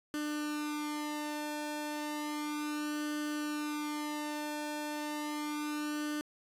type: tone with flanger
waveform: sawtooth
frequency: 299 Hz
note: D4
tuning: 31 cents sharp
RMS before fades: -37 dBFS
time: 0.14-6.21 s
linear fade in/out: 0 ms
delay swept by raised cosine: 0.65 to 1.18 ms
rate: 0.33 Hz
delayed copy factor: +0.9
effects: resampled to 32000 Hz